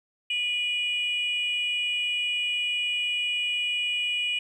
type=tone pair together; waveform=sine; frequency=2453 / 2917 Hz; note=D#7 / F#7; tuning=-25 / -25 cents; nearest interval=minor third; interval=300 cents; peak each=-26 dBFS; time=0.3-4.39 s; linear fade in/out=5 ms; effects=tanh soft clip ceiling -20 dBFS + 10-bit